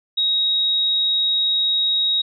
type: tone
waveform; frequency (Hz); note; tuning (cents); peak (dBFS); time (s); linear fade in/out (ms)
sine; 3789; A#7; +27; -16; 0.17-2.22; 10
effects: none